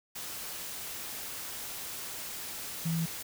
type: tone in noise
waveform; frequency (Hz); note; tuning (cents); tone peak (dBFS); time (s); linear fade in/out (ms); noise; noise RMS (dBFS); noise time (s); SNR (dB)
sine; 164.81; E3; 0; -28; 2.85-3.06; 10; white; -40; 0.15-3.23; +9
effects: none